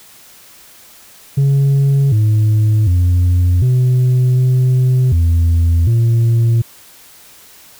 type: tone with pitch steps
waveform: sine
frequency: 138.5 / 107.6 / 88.7 / 126.6 / 127.9 / 83.8 / 115.8 Hz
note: C#3 / A2 / F2 / B2 / C3 / E2 / A#2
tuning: -1 / -38 / +27 / +43 / -39 / +29 / -11 cents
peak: -6 dBFS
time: 1.37-6.62 s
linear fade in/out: 10 ms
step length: 750 ms
effects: tanh soft clip ceiling -8 dBFS + white hiss -42 dBFS RMS until 7.79 s